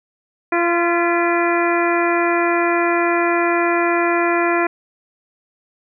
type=harmonic tone with a mistuned harmonic; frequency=343.6 Hz; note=F4; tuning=28 cents flat; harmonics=1 / 2 / 3 / 4 / 5 / 6 / 7; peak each=-18 / -21 / -23 / -24 / -25 / -26 / -26 dBFS; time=0.52-4.67 s; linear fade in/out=5 ms; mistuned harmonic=6; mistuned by=-53 cents; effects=none